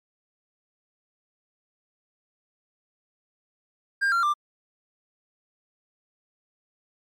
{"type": "tone with pitch steps", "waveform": "triangle", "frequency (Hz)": [1601, 1377.7, 1185.6], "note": ["G6", "F6", "D6"], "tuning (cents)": [36, -24, 16], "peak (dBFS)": -18, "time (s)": [4.01, 4.34], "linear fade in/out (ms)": 20, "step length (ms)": 110, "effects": ["MP3 96 kbps"]}